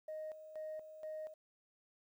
sine tone with tremolo, 622.3 Hz, D#5, in tune, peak -40 dBFS, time 0.08-1.34 s, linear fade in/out 5 ms, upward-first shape square, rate 2.1 Hz, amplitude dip 70%, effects tanh soft clip ceiling -39 dBFS + 12-bit

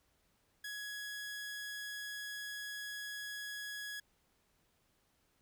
sawtooth tone, 1673 Hz, G#6, 12 cents sharp, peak -38 dBFS, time 0.64-4 s, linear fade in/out 5 ms, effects pink hiss -75 dBFS RMS until 5.41 s

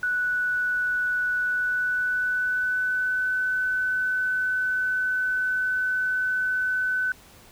sine tone with pitch glide, 1480 to 1507.6 Hz, F#6 to F#6, 0 to +32 cents, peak -22 dBFS, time 0.03-7.12 s, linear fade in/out 2 ms, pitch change +32 cents, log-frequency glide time 1.39-3.33 s, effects pink hiss -51 dBFS RMS until 7.51 s

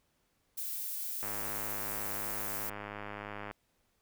violet noise, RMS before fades -38 dBFS, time 0.57-2.7 s, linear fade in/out 10 ms
click train, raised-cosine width 0.5 ms, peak -26 dBFS, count 236, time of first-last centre 1.23-3.512 s, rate 103 Hz
effects pink hiss -75 dBFS RMS until 4.01 s

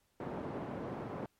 pink band-pass noise, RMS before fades -41 dBFS, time 0.2-1.26 s, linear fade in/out 2 ms, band 160 to 840 Hz, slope 12 dB/octave, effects pink hiss -75 dBFS RMS until 1.39 s + MP3 64 kbps

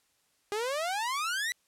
sawtooth exponential sweep, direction up, 400.7 to 2000 Hz, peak -26 dBFS, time 0.52-1.52 s, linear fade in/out 0 ms, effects white hiss -71 dBFS RMS until 1.67 s + low-pass 11000 Hz 12 dB/octave

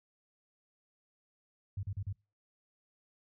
sine tone bursts, 98 Hz, G2, in tune, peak -34 dBFS, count 4, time 1.77-2.128 s, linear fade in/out 5 ms, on 61 ms, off 38 ms, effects noise-tail reverb RT60 0.3 s tail -26 dB re dry

